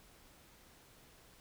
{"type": "silence", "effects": ["pink hiss -62 dBFS RMS until 1.4 s"]}